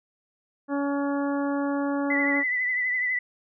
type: harmonic tone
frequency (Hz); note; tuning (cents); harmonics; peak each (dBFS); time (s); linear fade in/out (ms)
282.3; C#4; +32; 1 / 2 / 3 / 4 / 5 / 6; -25 / -31 / -35 / -37 / -39 / -41; 0.68-2.44; 50
type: tone with vibrato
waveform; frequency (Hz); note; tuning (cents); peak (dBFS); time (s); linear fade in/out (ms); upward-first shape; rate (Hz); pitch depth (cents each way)
sine; 1997; B6; +19; -23; 2.1-3.19; 5; triangle; 12; 48
effects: none